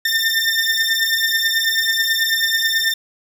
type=beating tone pair; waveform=20% pulse; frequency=1799 / 1808.2 Hz; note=A6 / A6; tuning=+38 / +47 cents; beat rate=9.2 Hz; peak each=-14 dBFS; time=0.05-2.94 s; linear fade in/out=5 ms; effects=none